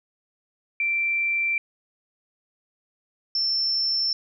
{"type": "tone pair in turn", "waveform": "sine", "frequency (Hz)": [2349, 5364], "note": ["D7", "E8"], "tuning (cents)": [0, 29], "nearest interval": "octave + major second", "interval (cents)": 1429, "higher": "second", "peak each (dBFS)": -21, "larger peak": "neither", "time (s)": [[0.8, 1.58], [3.35, 4.13]], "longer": "neither", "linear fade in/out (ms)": 2, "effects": []}